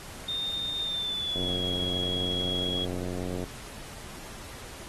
sine tone with pitch glide, 3644 to 3322 Hz, A#7 to G#7, -40 to 0 cents, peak -29 dBFS, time 0.28-2.85 s, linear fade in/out 5 ms, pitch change -160 cents, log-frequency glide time 0.82-1.58 s
click train, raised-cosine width 2 ms, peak -22 dBFS, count 189, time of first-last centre 1.36-3.44 s, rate 90.4 Hz
effects pink hiss -44 dBFS RMS until 4.88 s + AAC 32 kbps

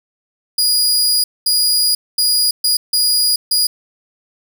sawtooth tone bursts at uneven times, 4890 Hz, D#8, 31 cents flat, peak -9 dBFS, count 6, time 0.58-1.24 / 1.46-1.95 / 2.18-2.51 / 2.64-2.77 / 2.93-3.36 / 3.51-3.67 s, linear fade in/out 5 ms, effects none

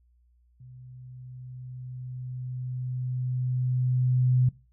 sine tone with level ramp, 126.5 Hz, B2, 42 cents sharp, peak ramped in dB -45 to -18 dBFS, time 0.6-4.49 s, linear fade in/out 5 ms, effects noise-tail reverb RT60 0.3 s tail -19 dB re dry + added 60 Hz sine -60 dBFS peak until 4.72 s

